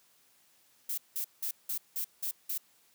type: noise bursts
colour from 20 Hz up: violet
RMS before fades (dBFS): -34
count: 7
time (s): 0.89-2.579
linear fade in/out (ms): 5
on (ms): 87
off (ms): 180
effects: white hiss -66 dBFS RMS until 2.94 s + high-pass 100 Hz 12 dB/octave